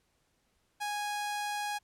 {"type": "tone", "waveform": "sawtooth", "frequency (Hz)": 828, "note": "G#5", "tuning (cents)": -5, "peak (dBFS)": -29, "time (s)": [0.8, 1.79], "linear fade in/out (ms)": 20, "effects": ["pink hiss -74 dBFS RMS until 1.83 s", "low-pass 12000 Hz 12 dB/octave"]}